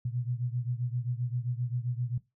sine beating tone pair, 120 / 127.6 Hz, B2 / C3, -49 / -43 cents, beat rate 7.6 Hz, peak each -32 / -34 dBFS, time 0.05-2.18 s, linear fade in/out 5 ms, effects noise-tail reverb RT60 0.2 s tail -17 dB re dry

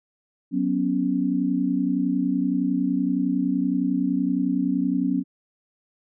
sine chord, F# suspended fourth, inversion none, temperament just, 185 / 246.7 / 277.5 Hz, F#3 / B3 / C#4, 0 / -2 / +2 cents, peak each -26 / -25 / -23 dBFS, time 0.51-5.24 s, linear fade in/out 50 ms, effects none

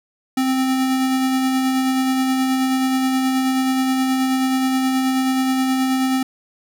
square tone with tremolo, 261.6 Hz, C4, in tune, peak -16 dBFS, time 0.37-6.23 s, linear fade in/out 5 ms, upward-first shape sine, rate 9.4 Hz, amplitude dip 25%, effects none

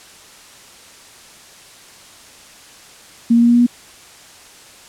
sine tone with pitch steps, 233.1 / 234.9 / 236.6 / 238.4 / 240.2 / 242 Hz, A#3 / A#3 / A#3 / A#3 / B3 / B3, 0 / +13 / +26 / +39 / -48 / -35 cents, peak -8 dBFS, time 3.3-3.666 s, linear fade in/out 10 ms, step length 61 ms, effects white hiss -42 dBFS RMS until 4.88 s + low-pass 9000 Hz 12 dB/octave

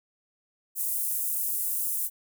pink high-pass noise, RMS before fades -29 dBFS, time 0.75-2.1 s, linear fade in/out 50 ms, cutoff 10000 Hz, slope 24 dB/octave, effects none

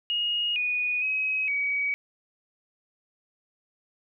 sine tone with pitch steps, 2869 / 2469 / 2542 / 2266 Hz, F7 / D#7 / D#7 / C#7, +46 / -14 / +36 / +37 cents, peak -24 dBFS, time 0.1-1.94 s, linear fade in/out 0 ms, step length 460 ms, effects none

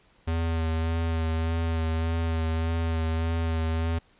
square tone with vibrato, 81.7 Hz, E2, 15 cents flat, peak -25 dBFS, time 0.27-3.99 s, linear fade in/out 10 ms, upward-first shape sine, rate 1.7 Hz, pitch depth 22 cents each way, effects pink hiss -61 dBFS RMS until 4.19 s + resampled to 8000 Hz

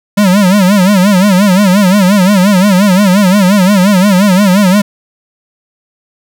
square tone with vibrato, 193.7 Hz, G3, 20 cents flat, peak -5 dBFS, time 0.17-4.82 s, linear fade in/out 10 ms, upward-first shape sine, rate 5.7 Hz, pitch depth 140 cents each way, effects none

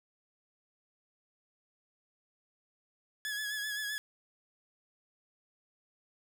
sawtooth tone with vibrato, 1692 Hz, G#6, 32 cents sharp, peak -31 dBFS, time 3.25-3.98 s, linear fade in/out 0 ms, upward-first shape sine, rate 7.7 Hz, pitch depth 41 cents each way, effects none

